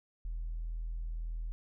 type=tone with tanh clipping; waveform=triangle; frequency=40.87 Hz; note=E1; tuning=14 cents flat; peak=-35 dBFS; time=0.25-1.52 s; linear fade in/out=0 ms; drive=5 dB; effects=none